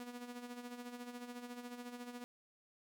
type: tone with tremolo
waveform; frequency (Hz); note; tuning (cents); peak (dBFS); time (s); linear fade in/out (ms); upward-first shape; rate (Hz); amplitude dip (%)
sawtooth; 243.6; B3; -24; -40; 0-2.24; 0; sine; 14; 60
effects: none